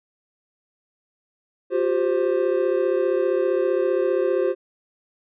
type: chord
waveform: triangle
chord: F suspended second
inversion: none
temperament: equal with one note detuned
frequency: 356.8 / 392 / 523.3 Hz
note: F4 / G4 / C5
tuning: +37 / 0 / 0 cents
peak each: -21 dBFS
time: 1.7-4.55 s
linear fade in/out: 50 ms
effects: resampled to 8000 Hz